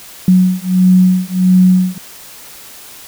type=beating tone pair; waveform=sine; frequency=183.3 / 184.8 Hz; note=F#3 / F#3; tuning=-16 / -2 cents; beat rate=1.5 Hz; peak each=-10 dBFS; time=0.28-1.98 s; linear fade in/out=2 ms; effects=white hiss -35 dBFS RMS until 3.07 s